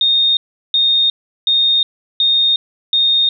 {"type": "tone bursts", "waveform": "sine", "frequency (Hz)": 3686, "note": "A#7", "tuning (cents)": -20, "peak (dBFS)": -10, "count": 5, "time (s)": [0.01, 3.29], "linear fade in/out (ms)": 2, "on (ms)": 360, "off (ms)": 370, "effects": []}